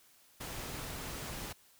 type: noise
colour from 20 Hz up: pink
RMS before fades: -42 dBFS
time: 0.4-1.53 s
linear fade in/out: 10 ms
effects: white hiss -64 dBFS RMS until 1.79 s